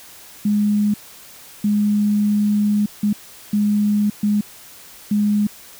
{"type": "tone bursts at uneven times", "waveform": "sine", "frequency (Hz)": 207.7, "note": "G#3", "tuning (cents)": 0, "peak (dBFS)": -14, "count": 6, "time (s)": [[0.45, 0.94], [1.64, 2.86], [3.03, 3.13], [3.53, 4.1], [4.23, 4.41], [5.11, 5.47]], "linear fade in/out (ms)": 5, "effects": ["white hiss -42 dBFS RMS until 5.79 s"]}